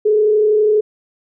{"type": "tone with frequency modulation", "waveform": "sine", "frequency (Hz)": 425.3, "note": "G#4", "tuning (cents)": 41, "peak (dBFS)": -10, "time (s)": [0.05, 0.81], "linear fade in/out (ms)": 10, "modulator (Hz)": 32.1, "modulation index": 0.37, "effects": []}